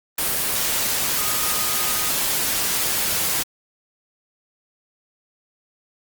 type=tone in noise; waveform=sine; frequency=1244.5 Hz; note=D#6; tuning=in tune; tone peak=-33 dBFS; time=1.17-2.1 s; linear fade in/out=5 ms; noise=white; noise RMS=-22 dBFS; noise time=0.18-3.43 s; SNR=-14 dB; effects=Opus 24 kbps